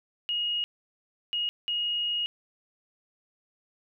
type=tone bursts at uneven times; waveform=sine; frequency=2876 Hz; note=F#7; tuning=50 cents flat; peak=-26 dBFS; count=3; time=0.29-0.64 / 1.33-1.49 / 1.68-2.26 s; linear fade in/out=0 ms; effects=none